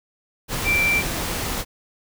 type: tone in noise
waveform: sine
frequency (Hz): 2349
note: D7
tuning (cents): 0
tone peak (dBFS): -17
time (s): 0.64-1.03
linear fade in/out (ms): 50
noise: pink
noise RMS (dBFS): -26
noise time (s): 0.48-1.65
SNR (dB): +6
effects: none